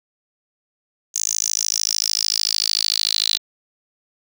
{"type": "tone with high-pass filter sweep", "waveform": "10% pulse", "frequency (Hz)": 53.4, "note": "G#1", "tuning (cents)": 49, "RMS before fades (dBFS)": -21, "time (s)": [1.14, 3.38], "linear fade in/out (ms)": 20, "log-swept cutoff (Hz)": [6500, 4000], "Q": 7.6, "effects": []}